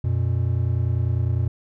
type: tone pair together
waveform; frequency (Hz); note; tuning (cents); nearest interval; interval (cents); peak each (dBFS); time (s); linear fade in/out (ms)
triangle; 89.95 / 120; F#2 / B2; -48 / -49; perfect fourth; 499; -20; 0.04-1.48; 5
effects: none